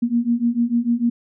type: beating tone pair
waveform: sine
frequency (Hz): 233.1 / 239.8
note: A#3 / A#3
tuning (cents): 0 / +49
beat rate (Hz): 6.7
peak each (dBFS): -20 / -19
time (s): 0.02-1.1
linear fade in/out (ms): 10
effects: none